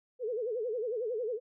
sine tone with vibrato, 463.1 Hz, A#4, 11 cents flat, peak -31 dBFS, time 0.19-1.4 s, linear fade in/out 50 ms, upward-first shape sine, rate 11 Hz, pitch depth 170 cents each way, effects none

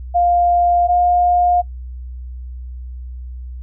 sine tone pair in turn, 701 / 709.6 Hz, F5 / F5, +6 / +27 cents, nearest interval unison, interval 21 cents, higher second, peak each -11 dBFS, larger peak neither, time 0.14-0.88 / 0.88-1.62 s, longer neither, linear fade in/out 20 ms, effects noise-tail reverb RT60 0.1 s tail -22 dB re dry + added 62 Hz sine -27 dBFS peak until 3.62 s

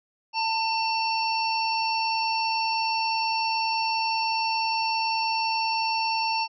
harmonic tone with a mistuned harmonic, 897 Hz, A5, 33 cents sharp, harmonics 1 / 3 / 5 / 6, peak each -25 / -30 / -32 / -33 dBFS, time 0.33-6.48 s, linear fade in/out 50 ms, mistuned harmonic 6, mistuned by +25 cents, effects none

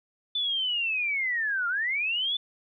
sine linear two-way sweep, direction down then up, 3520 to 1373 to 3520 Hz, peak -25 dBFS, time 0.35-2.37 s, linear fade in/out 5 ms, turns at 1.68 s, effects none

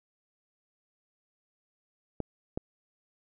clicks, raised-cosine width 2 ms, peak -18 dBFS, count 2, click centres 2.203 / 2.575 s, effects none

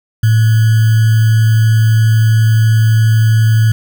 sine tone with sample-and-hold, 111 Hz, A2, 16 cents sharp, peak -6 dBFS, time 0.23-3.72 s, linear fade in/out 5 ms, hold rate 1575 Hz, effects none

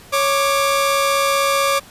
sawtooth tone pair together, 553.6 / 1183 Hz, C#5 / D6, -2 / +12 cents, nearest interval octave + minor second, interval 1314 cents, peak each -14 dBFS, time 0.12-1.8 s, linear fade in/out 20 ms, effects pink hiss -43 dBFS RMS until 1.9 s + resampled to 32000 Hz

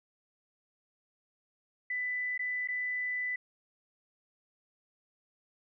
sine tone with dropouts, 1993 Hz, B6, 15 cents sharp, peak -31 dBFS, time 1.9-3.36 s, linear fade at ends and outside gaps 5 ms, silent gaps 2.378-2.392 / 2.675-2.685 s, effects none

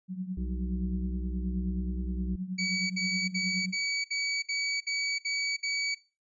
sine tone with tremolo, 185 Hz, F#3, in tune, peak -28 dBFS, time 0.08-3.76 s, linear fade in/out 50 ms, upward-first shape triangle, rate 9.5 Hz, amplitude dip 75%
harmonic tone, 62.1 Hz, B1, 10 cents sharp, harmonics 1 / 3 / 5 / 6, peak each -32 / -42 / -46 / -48 dBFS, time 0.37-2.36 s, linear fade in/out 5 ms
25% pulse tone bursts, 2272 Hz, C#7, 42 cents sharp, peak -25 dBFS, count 9, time 2.58-5.948 s, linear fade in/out 10 ms, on 320 ms, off 61 ms
effects noise-tail reverb RT60 0.3 s tail -18 dB re dry + resampled to 22050 Hz

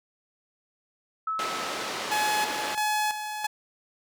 sine tone with exponential decay, 1300 Hz, E6, 24 cents flat, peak -25 dBFS, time 1.27-2.61 s, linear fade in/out 5 ms, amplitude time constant 290 ms
pink band-pass noise, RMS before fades -33 dBFS, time 1.39-2.75 s, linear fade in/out 2 ms, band 390 to 5800 Hz, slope 12 dB/octave
sawtooth tone with tremolo, 849 Hz, G#5, 38 cents sharp, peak -20 dBFS, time 2.11-3.47 s, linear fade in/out 10 ms, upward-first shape square, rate 1.5 Hz, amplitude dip 60%
effects none

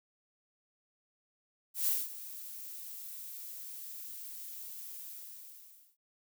violet noise with ADSR envelope, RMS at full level -29 dBFS, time 1.74-5.97 s, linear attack 130 ms, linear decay 210 ms, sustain -16 dB, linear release 1000 ms, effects none

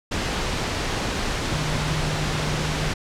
sine tone in noise, 152.5 Hz, D#3, 34 cents flat, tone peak -27 dBFS, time 1.52-2.9 s, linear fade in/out 10 ms, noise pink, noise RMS -25 dBFS, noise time 0.11-2.94 s, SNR -5 dB, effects low-pass 6000 Hz 12 dB/octave

